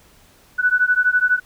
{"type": "beating tone pair", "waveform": "sine", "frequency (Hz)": [1480, 1492], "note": ["F#6", "F#6"], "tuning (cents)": [0, 14], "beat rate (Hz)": 12, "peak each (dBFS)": -17, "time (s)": [0.58, 1.4], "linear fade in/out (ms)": 20, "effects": ["pink hiss -52 dBFS RMS until 1.45 s"]}